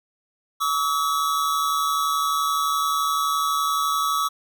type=tone pair together; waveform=square; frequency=1137.3 / 1289 Hz; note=C#6 / E6; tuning=+44 / -39 cents; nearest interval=major second; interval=217 cents; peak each=-24 dBFS; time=0.6-4.29 s; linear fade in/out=20 ms; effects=none